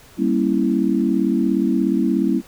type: chord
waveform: sine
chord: G diminished seventh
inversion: none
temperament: equal with one note detuned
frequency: 196 / 233.1 / 273.1 / 329.6 Hz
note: G3 / Bb3 / Db4 / Fb4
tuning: 0 / 0 / -26 / 0 cents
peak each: -21 dBFS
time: 0.17-2.42 s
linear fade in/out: 50 ms
effects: pink hiss -47 dBFS RMS until 2.47 s